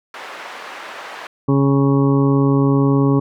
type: band-pass noise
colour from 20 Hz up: white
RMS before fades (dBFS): -33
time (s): 0.14-1.27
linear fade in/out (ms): 2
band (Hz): 530 to 1700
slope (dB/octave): 12
type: harmonic tone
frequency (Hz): 138.4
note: C#3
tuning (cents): -2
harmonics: 1 / 2 / 3 / 4 / 6 / 7 / 8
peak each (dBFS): -15 / -15 / -20 / -29 / -32 / -31 / -27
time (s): 1.48-3.2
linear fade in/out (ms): 10
effects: none